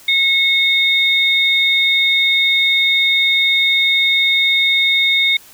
sine tone pair together, 2182 / 3670 Hz, C#7 / A#7, -28 / -28 cents, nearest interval major sixth, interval 900 cents, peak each -14 dBFS, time 0.08-5.37 s, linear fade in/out 5 ms, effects white hiss -43 dBFS RMS until 5.53 s

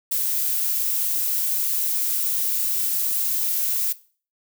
violet noise, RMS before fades -23 dBFS, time 0.11-3.93 s, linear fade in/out 10 ms, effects noise-tail reverb RT60 0.4 s tail -18 dB re dry

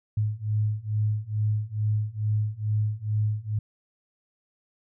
sine beating tone pair, 105.4 / 107.7 Hz, G#2 / A2, +26 / -37 cents, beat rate 2.3 Hz, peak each -27 / -26 dBFS, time 0.17-3.59 s, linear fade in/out 5 ms, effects none

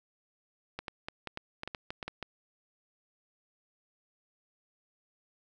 clicks, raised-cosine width 0.3 ms, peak -21 dBFS, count 12, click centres 0.79 / 0.882 / 1.085 / 1.273 / 1.374 / 1.634 / 1.676 / 1.748 / 1.905 / 2.028 / 2.08 / 2.227 s, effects none

